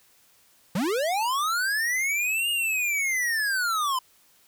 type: linear two-way sweep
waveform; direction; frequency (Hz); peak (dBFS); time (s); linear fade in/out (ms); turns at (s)
square; up then down; 157.4 to 2860 to 1001; -24; 0.75-3.99; 5; 2.5
effects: white hiss -60 dBFS RMS until 4.47 s